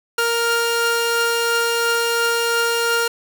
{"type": "tone pair together", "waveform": "sawtooth", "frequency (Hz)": [466.2, 1401.5], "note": ["A#4", "F6"], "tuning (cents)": [0, 6], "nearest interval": "octave + perfect fifth", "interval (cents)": 1906, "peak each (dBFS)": -16, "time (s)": [0.18, 3.08], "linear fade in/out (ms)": 5, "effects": []}